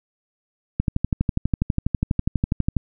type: click train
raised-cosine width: 5 ms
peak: -7 dBFS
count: 25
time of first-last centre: 0.8-2.767 s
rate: 12.2 Hz
effects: none